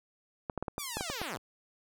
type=clicks; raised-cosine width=1 ms; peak=-20 dBFS; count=9; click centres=0.498 / 0.577 / 0.626 / 0.682 / 0.781 / 0.97 / 1.009 / 1.1 / 1.216 s
type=linear sweep; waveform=5% pulse; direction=down; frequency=1218 to 78.2 Hz; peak=-25 dBFS; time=0.78-1.38 s; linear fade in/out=20 ms
effects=none